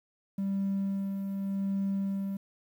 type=tone with tremolo; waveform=triangle; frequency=196 Hz; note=G3; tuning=in tune; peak=-24 dBFS; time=0.38-2.37 s; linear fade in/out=5 ms; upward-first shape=sine; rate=0.86 Hz; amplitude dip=45%; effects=tanh soft clip ceiling -23 dBFS + 10-bit